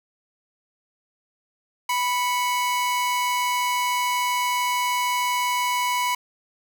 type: tone pair together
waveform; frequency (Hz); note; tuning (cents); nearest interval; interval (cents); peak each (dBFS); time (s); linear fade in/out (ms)
45% pulse; 986.7 / 2217; B5 / C#7; -2 / 0; octave + major second; 1402; -22 / -28; 1.89-6.15; 5
effects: none

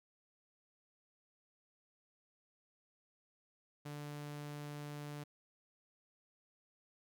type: tone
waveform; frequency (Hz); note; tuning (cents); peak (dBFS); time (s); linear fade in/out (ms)
sawtooth; 146.83; D3; 0; -40; 3.85-5.24; 10
effects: none

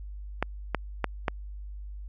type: clicks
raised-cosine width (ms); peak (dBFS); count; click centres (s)
0.5; -10; 4; 0.426 / 0.747 / 1.043 / 1.282
effects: added 50 Hz sine -37 dBFS peak until 2.08 s + AAC 64 kbps

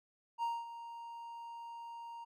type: tone with ADSR envelope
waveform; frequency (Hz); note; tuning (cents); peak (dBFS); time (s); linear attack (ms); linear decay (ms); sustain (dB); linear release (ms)
triangle; 932.3; A#5; 0; -30; 0.38-2.25; 48; 220; -13; 17
effects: none

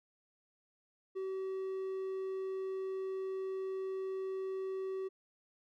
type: tone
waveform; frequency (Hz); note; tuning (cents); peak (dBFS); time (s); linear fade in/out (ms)
triangle; 381.3; G4; -48; -34; 1.15-5.09; 20
effects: none

